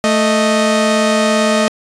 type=tone pair together; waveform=sawtooth; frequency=220 / 622.3 Hz; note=A3 / D#5; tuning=0 / 0 cents; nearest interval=octave + tritone; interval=1800 cents; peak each=-10 dBFS; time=0.04-1.68 s; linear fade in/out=0 ms; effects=resampled to 22050 Hz